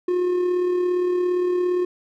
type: tone with amplitude modulation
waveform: triangle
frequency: 358.7 Hz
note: F4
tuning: 46 cents sharp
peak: -15 dBFS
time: 0.08-1.85 s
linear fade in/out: 5 ms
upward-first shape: sine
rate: 37.4 Hz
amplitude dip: 35%
effects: none